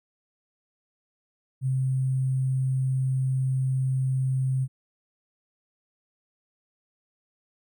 sine tone with sample-and-hold, 131.2 Hz, C3, 5 cents sharp, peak -22 dBFS, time 1.61-4.68 s, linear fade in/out 50 ms, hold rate 8820 Hz, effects none

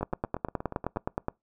two click trains, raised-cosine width 1 ms, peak -14 / -21 dBFS, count 13 / 9, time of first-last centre 0.03-1.284 / 0.01-0.961 s, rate 9.57 / 8.41 Hz, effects noise-tail reverb RT60 0.2 s tail -25 dB re dry

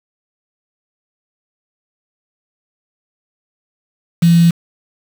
sine tone with quantisation, 169.1 Hz, E3, 44 cents sharp, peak -6 dBFS, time 4.22-4.51 s, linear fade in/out 10 ms, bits 4, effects none

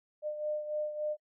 sine beating tone pair, 603 / 606.5 Hz, D5 / D#5, +46 / -44 cents, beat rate 3.5 Hz, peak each -33 / -40 dBFS, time 0.22-1.17 s, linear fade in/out 50 ms, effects noise-tail reverb RT60 0.1 s tail -26 dB re dry

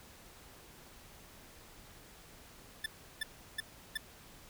25% pulse tone bursts, 1760 Hz, A6, in tune, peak -29 dBFS, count 4, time 2.84-3.974 s, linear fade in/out 5 ms, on 21 ms, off 350 ms, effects pink hiss -56 dBFS RMS until 4.49 s

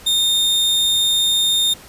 40% pulse tone, 3653 Hz, A#7, 36 cents flat, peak -13 dBFS, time 0.06-1.74 s, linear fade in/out 10 ms, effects pink hiss -41 dBFS RMS until 1.88 s + resampled to 32000 Hz

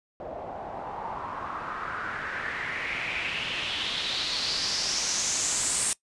white noise with low-pass filter sweep, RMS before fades -31 dBFS, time 0.2-5.93 s, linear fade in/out 0 ms, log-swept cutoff 620 to 8800 Hz, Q 4, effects noise-tail reverb RT60 0.1 s tail -21 dB re dry + resampled to 24000 Hz

